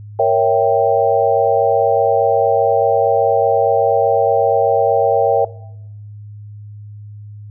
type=chord; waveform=sine; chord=A# diminished seventh; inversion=none; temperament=equal; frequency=466.2 / 554.4 / 659.3 / 784 Hz; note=A#4 / C#5 / E5 / G5; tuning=0 / 0 / 0 / 0 cents; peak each=-16 dBFS; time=0.19-5.45 s; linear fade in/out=5 ms; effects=noise-tail reverb RT60 0.8 s tail -19 dB re dry + added 104 Hz sine -31 dBFS peak until 7.5 s